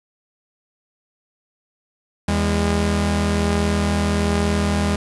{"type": "tone pair together", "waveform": "sawtooth", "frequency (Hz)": [81.2, 203.6], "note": ["E2", "G#3"], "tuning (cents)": [-26, -34], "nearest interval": "octave + major third", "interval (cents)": 1592, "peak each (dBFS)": -16, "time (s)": [2.28, 4.96], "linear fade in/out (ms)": 5, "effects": ["resampled to 24000 Hz", "7-bit"]}